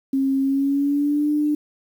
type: tone with pitch glide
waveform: sine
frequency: 270.1 to 298 Hz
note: C#4 to D4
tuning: -45 to +25 cents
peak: -17 dBFS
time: 0.13-1.55 s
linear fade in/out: 5 ms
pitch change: +170 cents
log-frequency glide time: 0.43-1.3 s
effects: 8-bit